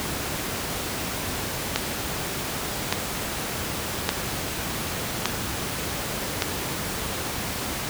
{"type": "click train", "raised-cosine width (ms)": 0.2, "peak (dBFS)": -3, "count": 5, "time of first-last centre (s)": [1.76, 6.422], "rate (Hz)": 0.858, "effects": ["pink hiss -29 dBFS RMS until 7.89 s", "high-pass 60 Hz 12 dB/octave"]}